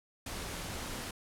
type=noise; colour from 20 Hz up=pink; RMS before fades=-40 dBFS; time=0.26-1.11 s; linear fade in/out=5 ms; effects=low-pass 12000 Hz 12 dB/octave